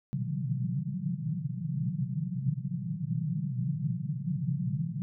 pink band-pass noise, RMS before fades -32 dBFS, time 0.13-5.02 s, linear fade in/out 0 ms, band 120 to 190 Hz, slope 96 dB/octave, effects none

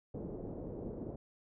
white low-pass noise, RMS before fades -43 dBFS, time 0.14-1.16 s, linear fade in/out 5 ms, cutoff 490 Hz, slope 24 dB/octave, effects none

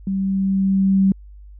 sine tone with level ramp, 193.2 Hz, G3, 25 cents flat, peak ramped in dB -19 to -11 dBFS, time 0.07-1.12 s, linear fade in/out 2 ms, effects added 50 Hz sine -38 dBFS peak until 1.59 s

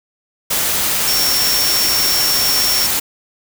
sine tone in noise, 5480 Hz, F8, 34 cents flat, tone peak -16 dBFS, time 1.07-2.87 s, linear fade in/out 10 ms, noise white, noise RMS -17 dBFS, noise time 0.5-3 s, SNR -2 dB, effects none

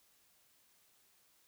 silence, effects white hiss -70 dBFS RMS until 1.47 s

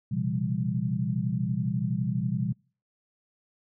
sine tone cluster, 121 / 133.1 / 169.3 / 198.6 Hz, B2 / C3 / E3 / G3, -35 / +30 / +46 / +23 cents, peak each -31 dBFS, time 0.11-2.53 s, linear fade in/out 10 ms, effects noise-tail reverb RT60 0.4 s tail -26 dB re dry

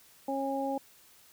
harmonic tone, 272.8 Hz, C#4, 28 cents flat, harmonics 1 / 2 / 3, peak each -34 / -34 / -34 dBFS, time 0.28-0.78 s, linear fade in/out 5 ms, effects white hiss -59 dBFS RMS until 1.32 s

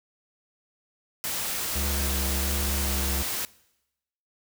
white noise, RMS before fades -30 dBFS, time 1.24-3.45 s, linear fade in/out 0 ms
square tone with vibrato, 68.9 Hz, C#2, 10 cents flat, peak -28 dBFS, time 1.75-3.23 s, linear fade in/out 10 ms, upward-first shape square, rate 1.4 Hz, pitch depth 20 cents each way
effects noise-tail reverb RT60 0.9 s tail -22 dB re dry

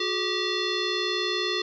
sine tone with frequency modulation, 1930 Hz, B6, 40 cents flat, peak -24 dBFS, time 0-1.62 s, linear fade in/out 5 ms, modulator 784 Hz, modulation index 3.3, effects 11-bit

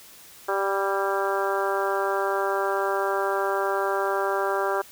harmonic tone with a mistuned harmonic, 196 Hz, G3, in tune, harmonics 2 / 3 / 4 / 5 / 6 / 7 / 8, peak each -27 / -29 / -30 / -31 / -32 / -32 / -33 dBFS, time 0.48-4.82 s, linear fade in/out 10 ms, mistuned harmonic 8, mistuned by +26 cents, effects white hiss -48 dBFS RMS until 4.91 s

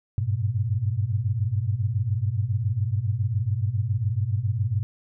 sine tone cluster, 95.4 / 102.6 / 121.1 Hz, G2 / G#2 / B2, -47 / -21 / -34 cents, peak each -29 / -25 / -26 dBFS, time 0.18-4.83 s, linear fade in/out 0 ms, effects none

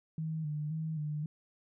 sine tone with vibrato, 154.4 Hz, D#3, 13 cents flat, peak -33 dBFS, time 0.18-1.26 s, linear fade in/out 2 ms, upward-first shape square, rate 1.9 Hz, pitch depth 49 cents each way, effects none

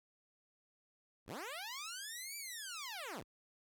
10% pulse linear two-way sweep, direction up then down, 31.72 to 2349 to 31.72 Hz, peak -35 dBFS, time 1.26-3.24 s, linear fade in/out 50 ms, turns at 2.37 s, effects none

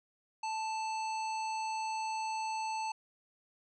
harmonic tone, 880 Hz, A5, in tune, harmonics 1 / 3 / 5 / 7 / 9, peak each -34 / -44 / -48 / -51 / -53 dBFS, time 0.43-2.92 s, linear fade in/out 5 ms, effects none

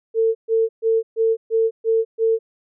sine tone bursts, 450 Hz, A4, 39 cents sharp, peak -14 dBFS, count 7, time 0.14-2.39 s, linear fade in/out 50 ms, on 210 ms, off 130 ms, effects none

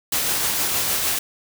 white noise with tremolo, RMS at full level -21 dBFS, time 0.12-1.19 s, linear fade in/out 5 ms, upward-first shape sine, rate 6.5 Hz, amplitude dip 25%, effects none

